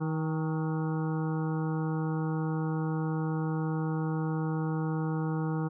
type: harmonic tone with a mistuned harmonic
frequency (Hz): 158.4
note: D#3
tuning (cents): +31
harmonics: 1 / 2 / 3 / 5 / 6 / 7 / 8 / 9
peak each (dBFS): -29 / -35 / -39 / -43 / -45 / -46 / -47 / -48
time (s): 0-5.69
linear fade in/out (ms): 20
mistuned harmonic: 6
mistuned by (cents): -70
effects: none